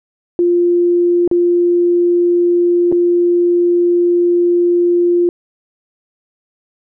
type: tone with dropouts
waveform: sine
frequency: 349.2 Hz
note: F4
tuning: in tune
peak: -9 dBFS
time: 0.39-5.29 s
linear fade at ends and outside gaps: 1 ms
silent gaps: 1.277-1.313 / 2.917-2.924 s
effects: none